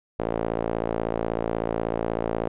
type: tone with band-pass filter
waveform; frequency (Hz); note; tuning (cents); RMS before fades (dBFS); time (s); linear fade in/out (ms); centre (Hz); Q
sawtooth; 56.3; A1; +40; -27; 0.19-2.48; 5; 530; 1.5
effects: resampled to 8000 Hz